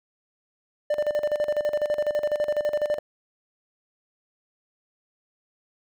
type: tone with tremolo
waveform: triangle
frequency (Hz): 595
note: D5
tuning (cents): +22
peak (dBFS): -18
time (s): 0.9-2.99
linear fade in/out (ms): 5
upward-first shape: square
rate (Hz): 12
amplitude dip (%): 75
effects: none